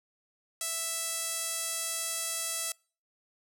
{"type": "tone with band-pass filter", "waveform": "sawtooth", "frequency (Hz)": 659.3, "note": "E5", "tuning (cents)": 0, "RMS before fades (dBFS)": -34, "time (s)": [0.61, 2.72], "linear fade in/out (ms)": 2, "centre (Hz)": 9300, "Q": 1.5, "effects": ["noise-tail reverb RT60 0.4 s tail -26 dB re dry"]}